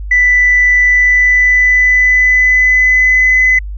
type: tone with pitch glide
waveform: sine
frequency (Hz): 1984 to 2019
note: B6 to B6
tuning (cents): +7 to +38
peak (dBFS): -5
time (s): 0.11-3.59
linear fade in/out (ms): 5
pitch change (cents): +31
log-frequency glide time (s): 0.82-3.39
effects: tanh soft clip ceiling -1 dBFS + added 50 Hz sine -20 dBFS peak until 3.77 s